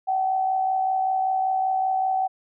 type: tone with amplitude modulation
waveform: sine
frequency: 760 Hz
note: F#5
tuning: 46 cents sharp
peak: -18 dBFS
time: 0.07-2.28 s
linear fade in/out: 20 ms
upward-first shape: sine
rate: 65.2 Hz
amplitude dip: 45%
effects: none